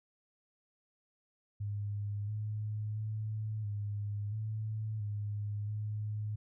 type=tone with pitch steps; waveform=sine; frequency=102.6 / 106.5 / 108.1 / 103 / 108.7 / 103.7 / 106 Hz; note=G#2 / G#2 / A2 / G#2 / A2 / G#2 / G#2; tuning=-21 / +44 / -30 / -14 / -21 / -2 / +36 cents; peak=-34 dBFS; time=1.6-6.36 s; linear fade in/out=10 ms; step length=680 ms; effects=none